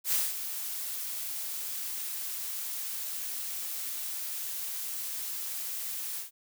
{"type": "noise with ADSR envelope", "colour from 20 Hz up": "blue", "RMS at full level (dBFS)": -26, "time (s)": [0.04, 6.31], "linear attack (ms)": 84, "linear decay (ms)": 200, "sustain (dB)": -10, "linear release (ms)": 130, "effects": []}